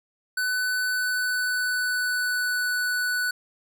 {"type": "tone with pitch glide", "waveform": "square", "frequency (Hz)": [1500, 1485.3], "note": ["F#6", "F#6"], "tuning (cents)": [23, 6], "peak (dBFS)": -24, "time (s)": [0.37, 3.31], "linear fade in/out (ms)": 5, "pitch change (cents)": -17, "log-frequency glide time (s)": [0.9, 2.77], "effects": []}